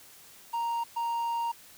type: tone bursts at uneven times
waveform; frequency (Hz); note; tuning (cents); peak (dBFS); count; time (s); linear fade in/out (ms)
triangle; 932.3; A#5; 0; -26; 2; 0.53-0.84 / 0.96-1.52; 10
effects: white hiss -53 dBFS RMS until 1.77 s